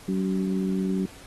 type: harmonic tone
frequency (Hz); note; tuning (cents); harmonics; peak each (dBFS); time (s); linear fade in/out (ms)
94.7; F#2; +41; 2 / 3 / 4; -24 / -31 / -32; 0.08-1.06; 5
effects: pink hiss -48 dBFS RMS until 1.26 s + AAC 32 kbps